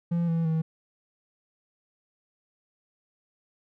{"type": "tone with pitch steps", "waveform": "triangle", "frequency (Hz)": [170.6, 165.46, 160.47], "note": ["F3", "E3", "E3"], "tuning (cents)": [-40, 7, -46], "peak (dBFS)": -21, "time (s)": [0.11, 0.62], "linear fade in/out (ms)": 10, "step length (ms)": 170, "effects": []}